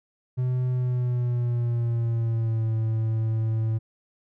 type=tone with pitch glide; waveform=triangle; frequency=126.4 to 111.32 Hz; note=B2 to A2; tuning=+41 to +21 cents; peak=-20 dBFS; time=0.37-3.79 s; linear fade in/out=20 ms; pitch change=-220 cents; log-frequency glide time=0.7-2.73 s; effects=none